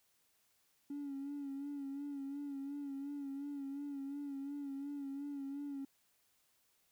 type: tone with vibrato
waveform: triangle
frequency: 280.6 Hz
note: C#4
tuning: 21 cents sharp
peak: -37 dBFS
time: 0.9-5.85 s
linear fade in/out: 5 ms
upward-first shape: sine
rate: 2.8 Hz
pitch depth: 48 cents each way
effects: tanh soft clip ceiling -37 dBFS + white hiss -75 dBFS RMS until 6.91 s